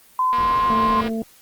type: tone with pitch glide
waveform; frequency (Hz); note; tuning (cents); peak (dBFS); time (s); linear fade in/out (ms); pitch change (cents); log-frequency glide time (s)
sine; 1022 to 1048.3; C6 to C6; -41 to +3; -16; 0.19-1.01; 2; +44; 0.3-0.57
type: click train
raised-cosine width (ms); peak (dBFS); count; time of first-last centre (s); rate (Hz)
0.3; -16; 180; 0.33-1.079; 239
type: low-pass noise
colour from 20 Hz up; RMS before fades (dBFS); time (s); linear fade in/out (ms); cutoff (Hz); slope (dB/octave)
pink; -33; 0.38-1.09; 5; 1700; 24
type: harmonic tone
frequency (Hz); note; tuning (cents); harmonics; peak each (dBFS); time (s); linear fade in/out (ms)
224; A3; +31; 1 / 2 / 3; -23 / -29 / -33; 0.7-1.22; 0
effects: white hiss -51 dBFS RMS until 1.41 s + Opus 24 kbps